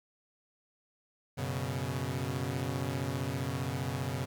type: chord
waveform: sawtooth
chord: F# suspended fourth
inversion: none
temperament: equal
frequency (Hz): 92.5 / 123.47 / 138.59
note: F#2 / B2 / C#3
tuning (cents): 0 / 0 / 0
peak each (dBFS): -35 / -32 / -32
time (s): 1.37-4.26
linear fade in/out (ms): 20
effects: 11-bit

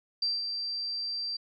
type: tone with ADSR envelope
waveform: sine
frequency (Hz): 4699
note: D8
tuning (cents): 0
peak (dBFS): -25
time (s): 0.22-1.37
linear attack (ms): 5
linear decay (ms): 190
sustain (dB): -6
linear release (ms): 10
effects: none

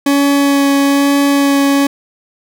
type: tone with vibrato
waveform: 40% pulse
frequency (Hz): 280.4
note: C#4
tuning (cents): +20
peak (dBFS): -8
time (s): 0.06-1.87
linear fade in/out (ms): 5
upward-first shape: sine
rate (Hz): 1.1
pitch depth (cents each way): 10
effects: none

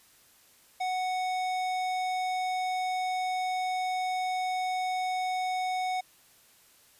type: tone with tanh clipping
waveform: sine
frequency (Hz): 740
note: F#5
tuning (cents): 0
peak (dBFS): -30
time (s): 0.8-6.01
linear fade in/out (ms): 10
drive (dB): 17
effects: white hiss -60 dBFS RMS until 6.99 s + resampled to 32000 Hz

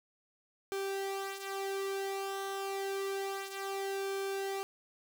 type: tone with flanger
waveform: sawtooth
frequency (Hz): 391.2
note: G4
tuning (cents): -4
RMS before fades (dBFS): -37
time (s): 0.72-4.63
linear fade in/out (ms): 0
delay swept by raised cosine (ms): 1.5 to 4.7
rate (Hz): 0.29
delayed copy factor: -0.6
effects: none

